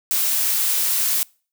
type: noise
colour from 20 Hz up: blue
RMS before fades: -20 dBFS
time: 0.11-1.23 s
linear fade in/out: 0 ms
effects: noise-tail reverb RT60 0.4 s tail -26 dB re dry